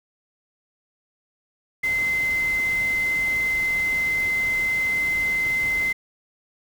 sine tone in noise, 2065 Hz, C7, 23 cents flat, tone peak -20 dBFS, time 1.83-5.93 s, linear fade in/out 10 ms, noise pink, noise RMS -37 dBFS, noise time 1.83-5.93 s, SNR +14 dB, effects none

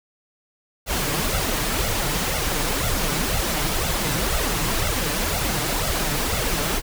pink noise with flanger, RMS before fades -23 dBFS, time 0.86-6.82 s, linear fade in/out 50 ms, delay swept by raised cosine 1.4 to 6.9 ms, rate 2 Hz, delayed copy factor +0.8, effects none

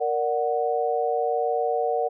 sine chord, Bb augmented, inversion none, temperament equal, 466.2 / 587.3 / 740 Hz, Bb4 / D5 / F#5, 0 / 0 / 0 cents, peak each -25 / -28 / -25 dBFS, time 0-2.09 s, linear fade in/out 20 ms, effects none

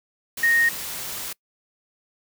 sine tone in noise, 1858 Hz, A#6, 6 cents flat, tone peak -16 dBFS, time 0.43-0.69 s, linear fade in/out 5 ms, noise white, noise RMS -32 dBFS, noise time 0.37-1.33 s, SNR +13 dB, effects noise-tail reverb RT60 0.1 s tail -24 dB re dry

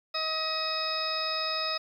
harmonic tone, 633 Hz, D#5, 30 cents sharp, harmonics 1 / 2 / 3 / 4 / 6 / 7 / 8, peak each -36 / -34 / -41 / -38 / -36 / -44 / -32 dBFS, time 0.14-1.78 s, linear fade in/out 10 ms, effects 10-bit

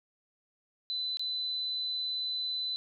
sine tone with dropouts, 4011 Hz, B7, 26 cents sharp, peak -31 dBFS, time 0.9-2.76 s, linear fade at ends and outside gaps 0 ms, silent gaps 1.171-1.195 s, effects none

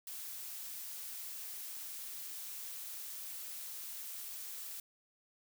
blue noise, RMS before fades -45 dBFS, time 0.07-4.8 s, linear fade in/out 2 ms, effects none

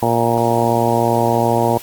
harmonic tone, 117.1 Hz, A#2, 8 cents sharp, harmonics 1 / 2 / 3 / 4 / 5 / 6 / 7 / 8, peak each -21 / -21 / -21 / -21 / -21 / -21 / -21 / -21 dBFS, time 0.02-1.78 s, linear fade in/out 5 ms, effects white hiss -36 dBFS RMS until 1.82 s + Opus 24 kbps

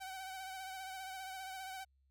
sawtooth tone with vibrato, 760 Hz, F#5, 46 cents sharp, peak -40 dBFS, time 0-1.85 s, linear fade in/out 20 ms, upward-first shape sine, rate 15 Hz, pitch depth 37 cents each way, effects added 67 Hz sine -70 dBFS peak until 2.1 s

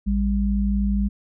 sine tone pair together, 56.12 / 200 Hz, A1 / G3, +35 / +35 cents, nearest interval octave + minor seventh, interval 2200 cents, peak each -21 dBFS, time 0.06-1.09 s, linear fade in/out 20 ms, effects none

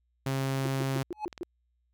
sawtooth tone, 134.7 Hz, C#3, 49 cents flat, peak -24 dBFS, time 0.26-1.03 s, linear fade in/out 5 ms
sine tone bursts, 349.2 Hz, F4, in tune, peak -31 dBFS, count 6, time 0.65-1.432 s, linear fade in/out 0 ms, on 22 ms, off 130 ms
triangle tone with exponential growth, 850 Hz, G#5, 40 cents sharp, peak -25 dBFS, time 1.13-1.25 s, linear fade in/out 2 ms, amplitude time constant 25 ms
clicks, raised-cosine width 0.2 ms, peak -25 dBFS, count 2, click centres 1.328 / 1.378 s
effects added 60 Hz sine -70 dBFS peak until 1.93 s

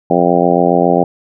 harmonic tone, 87.31 Hz, F2, in tune, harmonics 2 / 3 / 4 / 5 / 6 / 7 / 8 / 9, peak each -17 / -17 / -17 / -17 / -17 / -17 / -17 / -17 dBFS, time 0.1-1.04 s, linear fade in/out 5 ms, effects none

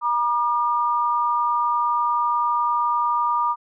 sine tone pair together, 955.6 / 1204 Hz, A#5 / D6, +43 / +43 cents, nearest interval major third, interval 400 cents, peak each -21 dBFS, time 0.01-3.56 s, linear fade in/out 50 ms, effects none

